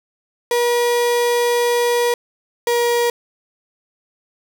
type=tone pair in turn; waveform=35% pulse; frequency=480 / 475.9 Hz; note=B4 / A#4; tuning=-49 / +36 cents; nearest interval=unison; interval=15 cents; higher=first; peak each=-13 dBFS; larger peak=neither; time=0.51-2.14 / 2.67-3.1 s; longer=first; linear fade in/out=2 ms; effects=none